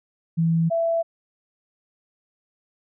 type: tone pair in turn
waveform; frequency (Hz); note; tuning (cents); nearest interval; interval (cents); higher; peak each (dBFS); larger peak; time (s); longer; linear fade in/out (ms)
sine; 164.81 / 665.9; E3 / E5; 0 / +17; 2 octaves; 2417; second; -17 / -19; first; 0.37-0.7 / 0.7-1.03; neither; 20
effects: none